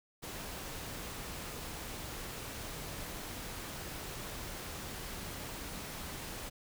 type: noise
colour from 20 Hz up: pink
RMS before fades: -43 dBFS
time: 0.22-6.5 s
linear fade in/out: 20 ms
effects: none